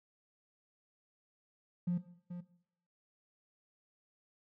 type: tone with echo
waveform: triangle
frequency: 176.4 Hz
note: F3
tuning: 18 cents sharp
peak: -26 dBFS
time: 1.87-1.98 s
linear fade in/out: 10 ms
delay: 430 ms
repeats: 1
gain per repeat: -12 dB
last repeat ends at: 2.41 s
effects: noise-tail reverb RT60 0.7 s tail -18 dB re dry + tanh soft clip ceiling -28 dBFS